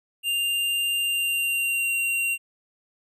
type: tone with pitch glide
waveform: square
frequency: 2794 to 2757 Hz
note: F7 to F7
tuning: 0 to -23 cents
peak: -23 dBFS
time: 0.23-2.38 s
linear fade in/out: 50 ms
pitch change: -23 cents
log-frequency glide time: 1-1.94 s
effects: none